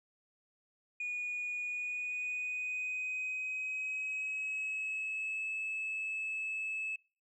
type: tone with pitch glide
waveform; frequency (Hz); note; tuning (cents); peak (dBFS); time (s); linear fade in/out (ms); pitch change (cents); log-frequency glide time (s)
sine; 2455 to 2601; D#7 to E7; -24 to -24; -33; 1-6.96; 5; +100; 1.64-5.49
effects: noise-tail reverb RT60 0.4 s tail -26 dB re dry + tanh soft clip ceiling -32 dBFS